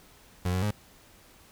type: tone with pitch steps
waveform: 30% pulse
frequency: 90.3 / 92.3 / 104.6 Hz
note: F#2 / F#2 / G#2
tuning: -42 / -4 / +13 cents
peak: -23 dBFS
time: 0.45-0.711 s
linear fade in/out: 5 ms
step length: 87 ms
effects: pink hiss -56 dBFS RMS until 1.51 s